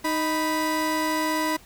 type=tone pair together; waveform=30% pulse; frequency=311.1 / 987.8 Hz; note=D#4 / B5; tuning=0 / 0 cents; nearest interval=octave + minor sixth; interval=2000 cents; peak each=-23 dBFS; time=0.04-1.57 s; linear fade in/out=10 ms; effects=pink hiss -51 dBFS RMS until 1.65 s